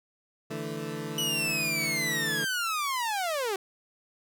20% pulse chord, D suspended second, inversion none, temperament equal, 146.83 / 164.81 / 220 Hz, D3 / E3 / A3, 0 / 0 / 0 cents, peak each -33 dBFS, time 0.5-2.45 s, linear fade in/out 10 ms
sawtooth linear sweep, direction down, 2964 to 370 Hz, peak -24 dBFS, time 1.18-3.56 s, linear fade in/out 2 ms
effects none

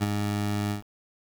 20% pulse tone with ADSR envelope, 103.2 Hz, G#2, 10 cents flat, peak -16 dBFS, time 0-0.83 s, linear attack 29 ms, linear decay 23 ms, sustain -5 dB, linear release 120 ms, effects 8-bit

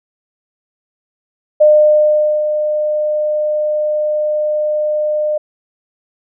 sine tone with ADSR envelope, 605 Hz, D#5, 49 cents flat, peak -4 dBFS, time 1.6-5.38 s, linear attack 15 ms, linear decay 810 ms, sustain -9 dB, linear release 7 ms, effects none

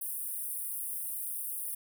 pink high-pass noise, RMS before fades -37 dBFS, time 0.01-1.75 s, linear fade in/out 5 ms, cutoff 9000 Hz, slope 96 dB/octave, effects none

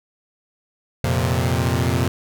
sawtooth chord, F suspended fourth, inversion none, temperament equal, 87.31 / 116.54 / 130.81 Hz, F2 / Bb2 / C3, 0 / 0 / 0 cents, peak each -18 dBFS, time 1.04-2.08 s, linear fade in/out 0 ms, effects none

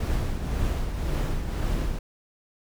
brown noise with tremolo, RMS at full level -24 dBFS, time 0-1.99 s, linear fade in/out 5 ms, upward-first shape triangle, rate 1.9 Hz, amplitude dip 55%, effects none

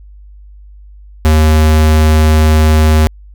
square tone, 77.78 Hz, D#2, in tune, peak -6 dBFS, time 1.25-3.07 s, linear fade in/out 0 ms, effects added 50 Hz sine -33 dBFS peak until 3.34 s

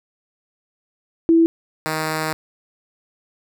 sine / 5% pulse tone pair in turn, 330.2 / 157.1 Hz, E4 / D#3, +3 / +17 cents, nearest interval octave + minor second, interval 1286 cents, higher first, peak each -10 dBFS, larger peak neither, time 1.29-1.46 / 1.86-2.33 s, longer second, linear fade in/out 0 ms, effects none

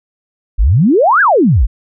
sine exponential two-way sweep, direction up then down, 41.7 to 1700 to 41.7 Hz, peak -6 dBFS, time 0.58-1.67 s, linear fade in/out 20 ms, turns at 1.21 s, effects none

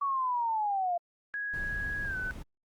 sine linear sweep, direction down, 1133 to 682 Hz, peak -27 dBFS, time 0.01-0.98 s, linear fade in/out 10 ms
sine tone with pitch glide, 1661.2 to 1505.8 Hz, G#6 to F#6, 0 to +30 cents, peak -32 dBFS, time 1.34-2.31 s, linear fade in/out 0 ms, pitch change -170 cents, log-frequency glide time 2.04-2.17 s
brown noise, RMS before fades -40 dBFS, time 1.53-2.43 s, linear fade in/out 10 ms
effects Opus 32 kbps

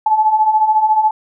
sine beating tone pair, 853 / 867 Hz, G#5 / A5, +46 / -26 cents, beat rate 14 Hz, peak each -17 / -11 dBFS, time 0.06-1.11 s, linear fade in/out 5 ms, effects none

